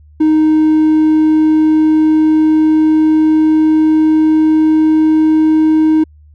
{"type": "tone with pitch glide", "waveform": "triangle", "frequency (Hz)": [311.1, 313.3], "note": ["D#4", "D#4"], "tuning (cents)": [0, 12], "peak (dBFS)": -4, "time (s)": [0.2, 6.04], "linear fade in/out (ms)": 10, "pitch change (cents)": 12, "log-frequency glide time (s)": [0.63, 5.69], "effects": ["tanh soft clip ceiling 0 dBFS", "added 75 Hz sine -39 dBFS peak until 6.34 s"]}